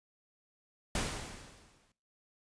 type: noise with exponential decay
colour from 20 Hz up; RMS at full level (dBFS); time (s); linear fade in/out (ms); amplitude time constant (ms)
pink; -32; 0.95-1.92; 2; 210
effects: noise-tail reverb RT60 0.4 s tail -19 dB re dry + resampled to 22050 Hz